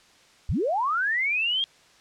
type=linear sweep; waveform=sine; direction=up; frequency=40.56 to 3273 Hz; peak=-22 dBFS; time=0.49-1.64 s; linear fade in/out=0 ms; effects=white hiss -56 dBFS RMS until 2 s + low-pass 6000 Hz 12 dB/octave